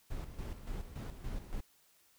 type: noise with tremolo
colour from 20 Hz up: brown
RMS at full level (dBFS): -40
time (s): 0.1-1.61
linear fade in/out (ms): 10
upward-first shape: square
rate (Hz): 3.5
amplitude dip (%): 60
effects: white hiss -68 dBFS RMS until 2.18 s